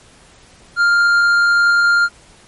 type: tone with tanh clipping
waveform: sine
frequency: 1400 Hz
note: F6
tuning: 4 cents sharp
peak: -11 dBFS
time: 0.76-2.09 s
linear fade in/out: 50 ms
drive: 7 dB
effects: pink hiss -46 dBFS RMS until 2.47 s + MP3 48 kbps